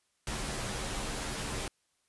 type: noise with comb filter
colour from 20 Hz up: pink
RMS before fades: -36 dBFS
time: 0.27-1.68 s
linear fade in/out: 2 ms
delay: 12 ms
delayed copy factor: -0.6
effects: white hiss -75 dBFS RMS until 2.08 s + resampled to 24000 Hz